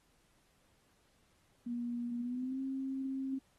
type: tone with pitch glide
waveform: sine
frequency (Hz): 239.3 to 267.1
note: A#3 to C4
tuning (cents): +46 to +36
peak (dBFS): -35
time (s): 1.66-3.39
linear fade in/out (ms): 10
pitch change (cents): +190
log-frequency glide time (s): 2.2-2.6
effects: pink hiss -72 dBFS RMS until 3.58 s + AAC 32 kbps